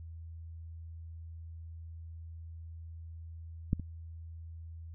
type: clicks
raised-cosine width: 5 ms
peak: -15 / -28 dBFS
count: 2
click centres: 3.731 / 3.797 s
effects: added 82 Hz sine -43 dBFS peak until 4.94 s